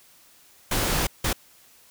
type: noise bursts at uneven times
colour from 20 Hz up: pink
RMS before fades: -24 dBFS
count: 2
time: 0.71-1.07 / 1.24-1.33 s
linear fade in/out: 5 ms
effects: white hiss -55 dBFS RMS until 1.9 s